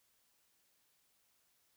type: silence
effects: white hiss -75 dBFS RMS until 1.76 s